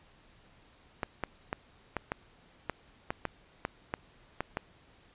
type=clicks; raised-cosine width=0.5 ms; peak=-16 dBFS; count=12; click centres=1.032 / 1.237 / 1.529 / 1.967 / 2.119 / 2.697 / 3.105 / 3.253 / 3.651 / 3.939 / 4.406 / 4.571 s; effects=pink hiss -61 dBFS RMS until 5.14 s + resampled to 8000 Hz